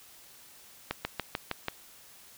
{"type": "slowing click train", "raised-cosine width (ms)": 0.3, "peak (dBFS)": -14, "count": 6, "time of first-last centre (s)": [0.91, 1.684], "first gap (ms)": 140, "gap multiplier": 1.05, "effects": ["white hiss -54 dBFS RMS until 2.37 s"]}